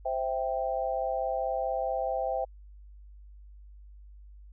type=chord; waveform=sine; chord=C major; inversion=none; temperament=equal; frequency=523.3 / 659.3 / 784 Hz; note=C5 / E5 / G5; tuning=0 / 0 / 0 cents; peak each=-32 dBFS; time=0.05-2.45 s; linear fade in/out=10 ms; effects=added 50 Hz sine -47 dBFS peak until 4.52 s